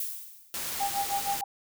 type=noise with exponential decay; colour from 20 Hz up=violet; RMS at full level=-31 dBFS; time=0-0.74 s; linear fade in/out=2 ms; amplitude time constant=160 ms
type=noise; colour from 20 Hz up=white; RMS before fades=-34 dBFS; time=0.54-1.41 s; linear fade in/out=0 ms
type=tone with tremolo; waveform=sine; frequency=800 Hz; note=G5; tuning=35 cents sharp; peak=-25 dBFS; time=0.8-1.44 s; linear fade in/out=5 ms; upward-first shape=sine; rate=6.4 Hz; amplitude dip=95%
effects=none